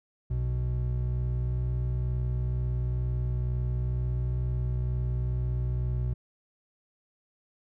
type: tone pair together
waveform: triangle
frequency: 61.74 / 123.87 Hz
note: B1 / B2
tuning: 0 / +6 cents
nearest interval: octave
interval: 1206 cents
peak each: -27 dBFS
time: 0.3-6.14 s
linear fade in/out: 10 ms
effects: none